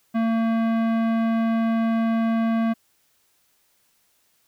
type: tone with tanh clipping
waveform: sine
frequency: 226.7 Hz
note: A#3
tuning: 48 cents flat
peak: -21 dBFS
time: 0.14-2.74 s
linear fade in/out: 20 ms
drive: 17 dB
effects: white hiss -65 dBFS RMS until 4.47 s